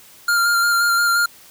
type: tone with vibrato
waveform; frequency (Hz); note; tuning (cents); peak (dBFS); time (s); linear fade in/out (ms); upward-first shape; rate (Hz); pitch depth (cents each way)
square; 1396.9; F6; 0; -15; 0.28-1.26; 5; square; 5.7; 15
effects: white hiss -46 dBFS RMS until 1.5 s